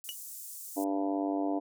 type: high-pass noise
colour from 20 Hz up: pink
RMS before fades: -44 dBFS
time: 0.04-0.84 s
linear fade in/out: 0 ms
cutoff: 7300 Hz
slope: 24 dB/octave
type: tone with exponential decay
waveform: 40% pulse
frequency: 2927 Hz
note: F#7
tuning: 19 cents flat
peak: -31 dBFS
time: 0.09-0.16 s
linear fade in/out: 0 ms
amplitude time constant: 15 ms
type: harmonic tone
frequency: 98 Hz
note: G2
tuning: in tune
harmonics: 3 / 4 / 5 / 6 / 7 / 8 / 9 / 10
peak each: -30 / -40 / -41 / -42 / -35 / -46 / -43 / -48 dBFS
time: 0.76-1.6 s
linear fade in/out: 20 ms
effects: none